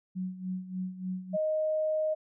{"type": "tone with tremolo", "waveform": "sine", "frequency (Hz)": 185, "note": "F#3", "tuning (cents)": 0, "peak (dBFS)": -30, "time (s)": [0.15, 1.37], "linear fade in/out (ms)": 20, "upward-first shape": "sine", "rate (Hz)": 3.4, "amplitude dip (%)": 75}
{"type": "tone", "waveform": "sine", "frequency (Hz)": 622.3, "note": "D#5", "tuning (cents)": 0, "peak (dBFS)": -26, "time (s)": [1.33, 2.15], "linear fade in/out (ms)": 20}
{"effects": []}